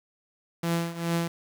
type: tone with tremolo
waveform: sawtooth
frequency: 168.7 Hz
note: E3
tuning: 40 cents sharp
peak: -19 dBFS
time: 0.63-1.28 s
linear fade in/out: 5 ms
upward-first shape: triangle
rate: 2.4 Hz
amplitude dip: 85%
effects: 8-bit